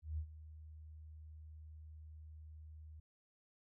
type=tone with ADSR envelope; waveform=sine; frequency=77.6 Hz; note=D#2; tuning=4 cents flat; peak=-36 dBFS; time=0.02-3 s; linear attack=160 ms; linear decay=78 ms; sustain=-15 dB; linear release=6 ms; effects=none